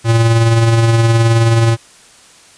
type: tone with tremolo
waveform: square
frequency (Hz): 114.8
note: A#2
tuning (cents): -26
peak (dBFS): -7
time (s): 0.04-1.77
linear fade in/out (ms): 50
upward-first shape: triangle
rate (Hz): 19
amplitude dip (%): 40
effects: white hiss -43 dBFS RMS until 2.57 s + resampled to 22050 Hz